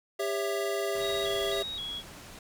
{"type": "chord", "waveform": "square", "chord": "C# diminished", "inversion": "second", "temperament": "equal with one note detuned", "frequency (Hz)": [399.3, 554.4, 659.3], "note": ["G4", "C#5", "E5"], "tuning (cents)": [32, 0, 0], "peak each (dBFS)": [-32, -37, -34], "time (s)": [0.19, 1.63], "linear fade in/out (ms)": 10}
{"type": "low-pass noise", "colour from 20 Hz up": "pink", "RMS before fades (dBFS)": -47, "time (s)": [0.95, 2.39], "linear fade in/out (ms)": 2, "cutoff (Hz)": 11000, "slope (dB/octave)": 12}
{"type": "tone with vibrato", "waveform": "sine", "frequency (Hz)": 3554, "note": "A7", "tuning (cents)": 17, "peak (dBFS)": -34, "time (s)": [0.99, 2.03], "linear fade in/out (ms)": 50, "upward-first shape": "square", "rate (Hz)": 1.9, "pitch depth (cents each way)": 110}
{"effects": []}